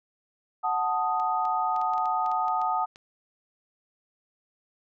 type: chord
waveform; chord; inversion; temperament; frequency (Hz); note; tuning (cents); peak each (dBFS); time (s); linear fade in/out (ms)
sine; D# diminished; first; equal; 740 / 880 / 1244.5; F#5 / A5 / D#6; 0 / 0 / 0; -28; 0.63-2.86; 20
type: clicks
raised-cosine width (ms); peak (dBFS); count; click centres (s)
0.2; -30; 12; 1.199 / 1.453 / 1.763 / 1.815 / 1.936 / 1.98 / 2.057 / 2.262 / 2.316 / 2.482 / 2.616 / 2.959
effects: none